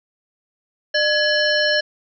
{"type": "harmonic tone with a mistuned harmonic", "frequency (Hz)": 601, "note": "D5", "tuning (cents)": 40, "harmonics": [1, 3, 5, 7, 9], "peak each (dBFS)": [-20, -19, -25, -24, -25], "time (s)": [0.94, 1.81], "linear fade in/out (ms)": 10, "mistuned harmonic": 3, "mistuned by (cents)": -120, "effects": []}